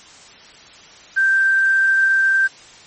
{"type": "tone with quantisation", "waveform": "sine", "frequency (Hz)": 1568, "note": "G6", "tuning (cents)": 0, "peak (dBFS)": -12, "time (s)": [1.16, 2.48], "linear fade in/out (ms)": 20, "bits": 6, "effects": ["white hiss -43 dBFS RMS until 2.86 s", "MP3 32 kbps"]}